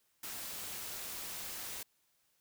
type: noise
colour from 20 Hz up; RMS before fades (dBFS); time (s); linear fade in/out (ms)
white; -43; 0.23-1.83; 5
effects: white hiss -75 dBFS RMS until 2.4 s